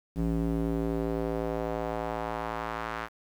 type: tone with band-pass filter sweep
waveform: square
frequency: 55.9 Hz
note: A1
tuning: 28 cents sharp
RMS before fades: -31 dBFS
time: 0.15-3.09 s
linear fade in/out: 50 ms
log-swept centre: 220 to 1400 Hz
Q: 1.5
effects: 9-bit